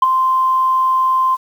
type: tone with ADSR envelope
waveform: sine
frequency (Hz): 1042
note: C6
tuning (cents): -7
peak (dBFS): -3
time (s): 0.02-1.37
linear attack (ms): 6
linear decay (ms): 22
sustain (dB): -8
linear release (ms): 32
effects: tanh soft clip ceiling -3 dBFS + 7-bit